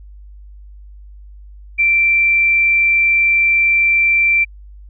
sine tone, 2349 Hz, D7, in tune, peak -10 dBFS, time 1.78-4.45 s, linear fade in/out 20 ms, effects added 50 Hz sine -35 dBFS peak until 4.89 s

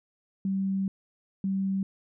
sine tone pair in turn, 193.3 / 193.3 Hz, G3 / G3, -24 / -24 cents, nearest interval unison, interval 0 cents, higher neither, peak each -25 dBFS, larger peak neither, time 0.45-0.88 / 1.44-1.83 s, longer first, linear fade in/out 2 ms, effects none

